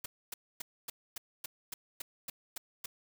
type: noise bursts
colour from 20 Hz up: white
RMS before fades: -40 dBFS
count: 11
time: 0.04-2.86 s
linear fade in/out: 5 ms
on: 20 ms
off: 260 ms
effects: none